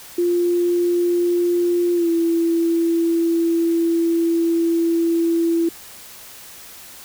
sine tone with pitch glide, 349.2 to 334.4 Hz, F4 to E4, 0 to +25 cents, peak -15 dBFS, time 0.18-5.69 s, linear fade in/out 5 ms, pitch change -75 cents, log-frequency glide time 1.94-2.09 s, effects white hiss -40 dBFS RMS until 7.04 s

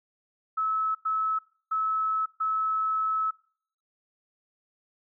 sine tone bursts at uneven times, 1298 Hz, E6, 27 cents flat, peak -24 dBFS, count 4, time 0.57-0.95 / 1.05-1.39 / 1.71-2.26 / 2.4-3.31 s, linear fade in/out 10 ms, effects noise-tail reverb RT60 0.6 s tail -24 dB re dry

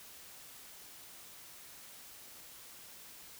silence, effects white hiss -53 dBFS RMS until 3.39 s

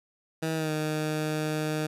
15% pulse tone with pitch glide, 160.3 to 154.13 Hz, E3 to D#3, -48 to -16 cents, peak -21 dBFS, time 0.42-1.87 s, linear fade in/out 10 ms, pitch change -68 cents, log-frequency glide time 0.55-0.71 s, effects resampled to 32000 Hz

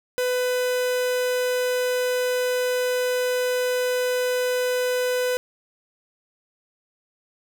45% pulse tone, 500 Hz, B4, 21 cents sharp, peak -21 dBFS, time 0.18-5.37 s, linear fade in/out 0 ms, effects none

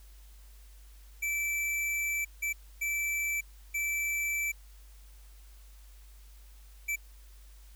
square tone bursts at uneven times, 2323 Hz, D7, 20 cents flat, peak -30 dBFS, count 5, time 1.22-2.25 / 2.42-2.53 / 2.81-3.41 / 3.74-4.52 / 6.88-6.96 s, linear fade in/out 10 ms, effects added 50 Hz sine -50 dBFS peak until 7.75 s + white hiss -62 dBFS RMS until 7.75 s

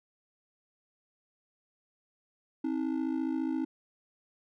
triangle ring-modulated tone, 291.1 Hz, D4, 15 cents flat, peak -24 dBFS, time 2.64-3.65 s, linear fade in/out 5 ms, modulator 27.3 Hz, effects none

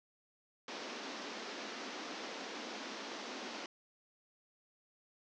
pink band-pass noise, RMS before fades -45 dBFS, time 0.68-3.66 s, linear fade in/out 2 ms, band 220 to 6100 Hz, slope 48 dB/octave, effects none

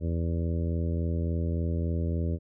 harmonic tone, 83.5 Hz, E2, 23 cents sharp, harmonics 1 / 2 / 3 / 4 / 5 / 6 / 7, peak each -27 / -33 / -37 / -39 / -41 / -43 / -44 dBFS, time 0-2.39 s, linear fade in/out 50 ms, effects none

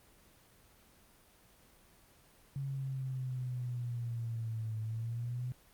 sine exponential two-way sweep, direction down then up, 138.59 to 109.3 to 126.4 Hz, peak -35 dBFS, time 2.56-5.52 s, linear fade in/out 0 ms, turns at 4.8 s, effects pink hiss -63 dBFS RMS until 5.73 s + Opus 24 kbps

